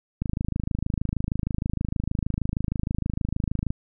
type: click train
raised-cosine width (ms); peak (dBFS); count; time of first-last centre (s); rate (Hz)
5; -13; 93; 0.22-3.705; 26.4
effects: none